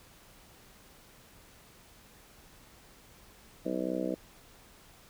harmonic tone, 63.4 Hz, B1, 46 cents sharp, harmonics 3 / 4 / 5 / 6 / 7 / 8 / 9 / 10, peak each -38 / -38 / -35 / -42 / -42 / -37 / -41 / -41 dBFS, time 3.65-4.15 s, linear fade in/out 10 ms, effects pink hiss -57 dBFS RMS until 5.09 s

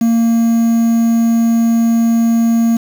triangle tone with quantisation, 230 Hz, A#3, 23 cents flat, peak -7 dBFS, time 0.01-2.77 s, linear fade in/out 5 ms, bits 5, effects none

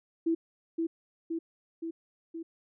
sine tone with echo, 329.6 Hz, E4, in tune, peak -24 dBFS, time 0.26-0.35 s, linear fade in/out 10 ms, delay 520 ms, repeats 4, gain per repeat -3 dB, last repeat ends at 2.43 s, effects none

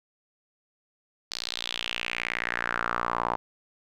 sawtooth tone with band-pass filter sweep, 59 Hz, A#1, 22 cents sharp, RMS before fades -31 dBFS, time 1.31-3.36 s, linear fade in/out 0 ms, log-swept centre 4700 to 920 Hz, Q 3.9, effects none

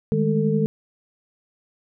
sine tone cluster, 154.5 / 206.2 / 217.7 / 444.6 Hz, D#3 / G#3 / A3 / A4, -12 / -12 / -18 / +18 cents, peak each -22 / -22 / -29 / -23 dBFS, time 0.12-0.66 s, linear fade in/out 0 ms, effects none

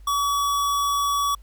square tone, 1137 Hz, C#6, 44 cents sharp, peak -21 dBFS, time 0.07-1.35 s, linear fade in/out 5 ms, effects added 50 Hz sine -42 dBFS peak until 1.42 s + pink hiss -63 dBFS RMS until 1.42 s

